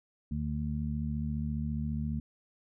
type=harmonic tone; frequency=74.6 Hz; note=D2; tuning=28 cents sharp; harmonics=1 / 2 / 3; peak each=-35 / -35 / -35 dBFS; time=0.31-2.2 s; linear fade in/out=5 ms; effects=none